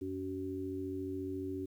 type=harmonic tone; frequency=94.3 Hz; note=F#2; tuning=33 cents sharp; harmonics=1 / 3 / 4; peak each=-45 / -39 / -40 dBFS; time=0.01-1.66 s; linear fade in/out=10 ms; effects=11-bit